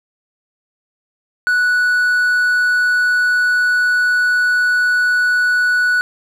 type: tone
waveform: triangle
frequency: 1476 Hz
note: F#6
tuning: 5 cents flat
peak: -10 dBFS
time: 1.47-6.01 s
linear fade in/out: 0 ms
effects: none